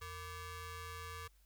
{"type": "ring-modulated tone", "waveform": "sawtooth", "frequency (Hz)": 543, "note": "C#5", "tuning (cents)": -36, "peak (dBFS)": -38, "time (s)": [0.01, 1.28], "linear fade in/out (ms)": 10, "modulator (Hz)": 627, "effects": ["added 50 Hz sine -65 dBFS peak until 1.45 s", "white hiss -74 dBFS RMS until 1.45 s"]}